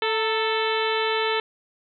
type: harmonic tone with a mistuned harmonic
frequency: 440 Hz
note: A4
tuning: in tune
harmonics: 1 / 2 / 3 / 4 / 5 / 6 / 7 / 8 / 9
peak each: -25 / -28 / -30 / -31 / -32 / -33 / -33 / -34 / -35 dBFS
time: 0.02-1.4 s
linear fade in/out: 2 ms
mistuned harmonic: 2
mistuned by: +52 cents
effects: none